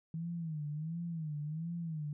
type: tone with vibrato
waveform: sine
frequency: 159 Hz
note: D#3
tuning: 38 cents sharp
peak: -36 dBFS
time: 0.14-2.13 s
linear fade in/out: 2 ms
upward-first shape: sine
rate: 1.4 Hz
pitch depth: 130 cents each way
effects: none